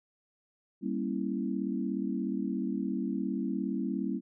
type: chord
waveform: sine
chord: G diminished seventh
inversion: none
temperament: equal with one note detuned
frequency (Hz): 196 / 233.1 / 272.7 / 329.6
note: G3 / Bb3 / Db4 / Fb4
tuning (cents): 0 / 0 / -28 / 0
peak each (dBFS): -34 / -35 / -35 / -37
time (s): 0.81-4.21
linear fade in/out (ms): 50
effects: none

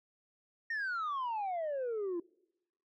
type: exponential sweep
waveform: sine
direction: down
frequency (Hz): 1864.7 to 333.1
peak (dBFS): -31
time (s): 0.7-2.2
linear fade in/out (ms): 5
effects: noise-tail reverb RT60 0.9 s tail -26 dB re dry + tanh soft clip ceiling -32 dBFS

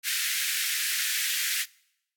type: high-pass noise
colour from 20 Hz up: pink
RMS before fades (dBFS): -28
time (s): 0.03-1.66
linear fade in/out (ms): 50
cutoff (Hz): 1600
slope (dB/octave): 48
effects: noise-tail reverb RT60 0.8 s tail -24 dB re dry + AAC 64 kbps

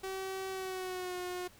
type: tone with pitch glide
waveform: sawtooth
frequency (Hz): 381.9 to 360.5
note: G4 to F#4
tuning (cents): -45 to -45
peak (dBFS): -33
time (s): 0.03-1.48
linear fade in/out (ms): 10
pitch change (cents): -100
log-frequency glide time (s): 0.49-1.17
effects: pink hiss -59 dBFS RMS until 1.59 s

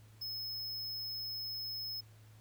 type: tone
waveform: square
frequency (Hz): 5180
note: E8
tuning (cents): -31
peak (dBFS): -39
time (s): 0.21-2.01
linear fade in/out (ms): 10
effects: added 108 Hz sine -56 dBFS peak until 2.4 s + pink hiss -66 dBFS RMS until 2.4 s

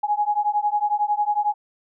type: beating tone pair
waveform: sine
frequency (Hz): 828 / 839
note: G#5 / G#5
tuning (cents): -5 / +17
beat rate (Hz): 11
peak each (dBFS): -22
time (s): 0.03-1.54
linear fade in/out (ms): 10
effects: none

